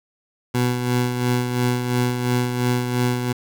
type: tone with tremolo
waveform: 20% pulse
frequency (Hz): 123.47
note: B2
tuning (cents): 0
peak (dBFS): -12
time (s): 0.54-3.33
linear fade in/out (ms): 10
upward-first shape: sine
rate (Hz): 2.9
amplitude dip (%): 50
effects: 7-bit